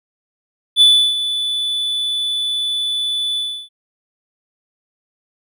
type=tone with ADSR envelope; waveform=triangle; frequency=3478 Hz; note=A7; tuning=21 cents flat; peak=-4 dBFS; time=0.76-3.69 s; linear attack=51 ms; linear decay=330 ms; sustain=-12 dB; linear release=320 ms; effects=none